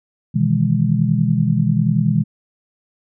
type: chord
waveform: sine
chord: E major seventh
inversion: second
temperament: just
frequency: 123.61 / 154.51 / 164.81 / 206 Hz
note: B2 / D#3 / E3 / G#3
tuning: +2 / -12 / 0 / -14 cents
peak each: -19 dBFS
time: 0.34-2.24 s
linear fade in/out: 20 ms
effects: none